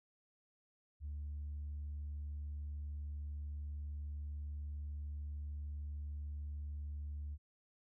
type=tone; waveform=sine; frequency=73.42 Hz; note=D2; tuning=in tune; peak=-39 dBFS; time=1-7.38 s; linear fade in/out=50 ms; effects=tanh soft clip ceiling -38 dBFS